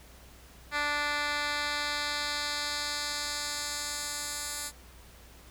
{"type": "tone with band-pass filter sweep", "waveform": "10% pulse", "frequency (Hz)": 293, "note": "D4", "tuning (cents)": -4, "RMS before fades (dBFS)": -33, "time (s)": [0.71, 4.72], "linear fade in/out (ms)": 50, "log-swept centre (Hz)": [2300, 9200], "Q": 1.1, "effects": ["added 60 Hz sine -53 dBFS peak until 5.5 s", "pink hiss -55 dBFS RMS until 5.5 s"]}